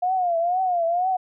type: tone with vibrato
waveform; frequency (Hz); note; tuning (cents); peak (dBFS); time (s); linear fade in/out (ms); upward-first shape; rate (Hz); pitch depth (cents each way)
sine; 709; F5; +26; -19; 0.02-1.17; 10; triangle; 2.1; 130
effects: none